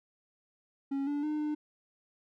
triangle tone with pitch steps, 275.4 / 289.6 / 303.1 / 300.8 Hz, C#4 / D4 / D#4 / D4, -11 / -24 / -45 / +42 cents, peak -28 dBFS, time 0.91-1.55 s, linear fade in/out 10 ms, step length 160 ms, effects none

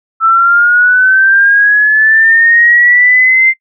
sine linear sweep, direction up, 1318.5 to 2093 Hz, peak -4 dBFS, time 0.2-3.54 s, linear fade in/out 50 ms, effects noise-tail reverb RT60 0.1 s tail -22 dB re dry

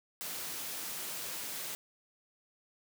white high-pass noise, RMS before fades -40 dBFS, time 0.21-1.75 s, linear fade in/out 0 ms, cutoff 120 Hz, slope 24 dB/octave, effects none

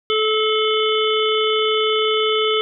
harmonic tone, 433.6 Hz, A4, 25 cents flat, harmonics 1 / 3 / 5 / 7 / 8, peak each -18 / -23 / -27 / -22 / -26 dBFS, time 0.1-2.61 s, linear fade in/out 0 ms, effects none

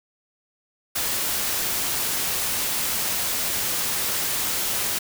white noise, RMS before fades -25 dBFS, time 0.95-4.99 s, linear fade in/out 10 ms, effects none

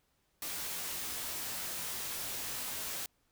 white noise with comb filter, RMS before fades -39 dBFS, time 0.42-3.06 s, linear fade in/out 2 ms, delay 20 ms, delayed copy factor -0.6, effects pink hiss -75 dBFS RMS until 3.31 s

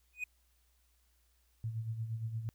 triangle tone with exponential growth, 2489 Hz, D#7, in tune, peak -30 dBFS, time 0.13-0.24 s, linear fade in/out 5 ms, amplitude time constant 23 ms
sine tone with tremolo, 112.6 Hz, A2, 40 cents sharp, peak -33 dBFS, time 1.64-2.49 s, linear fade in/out 0 ms, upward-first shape sine, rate 8.6 Hz, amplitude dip 60%
effects added 60 Hz sine -70 dBFS peak until 2.54 s + white hiss -75 dBFS RMS until 2.54 s

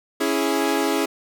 sawtooth chord, C# minor, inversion none, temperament equal, 277.2 / 329.6 / 415.3 Hz, C#4 / E4 / G#4, 0 / 0 / 0 cents, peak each -20 dBFS, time 0.2-1.06 s, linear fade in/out 10 ms, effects none

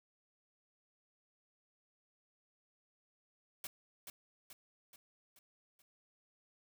white noise with echo, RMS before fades -44 dBFS, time 3.64-3.67 s, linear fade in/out 2 ms, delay 430 ms, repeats 5, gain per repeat -5 dB, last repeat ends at 5.82 s, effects none

